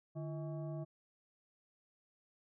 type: tone with frequency modulation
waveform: sine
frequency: 150 Hz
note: D3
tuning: 37 cents sharp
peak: -39 dBFS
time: 0.15-0.85 s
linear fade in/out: 20 ms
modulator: 488 Hz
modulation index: 0.81
effects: none